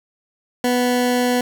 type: tone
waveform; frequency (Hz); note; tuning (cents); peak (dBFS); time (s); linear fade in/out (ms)
20% pulse; 246.9; B3; 0; -11; 0.64-1.41; 2
effects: none